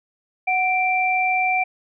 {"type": "tone pair together", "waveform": "sine", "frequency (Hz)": [741.1, 2353], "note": ["F#5", "D7"], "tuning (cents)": [3, 3], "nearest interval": "octave + minor sixth", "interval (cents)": 2000, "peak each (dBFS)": -20, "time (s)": [0.47, 1.64], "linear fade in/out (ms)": 10, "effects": []}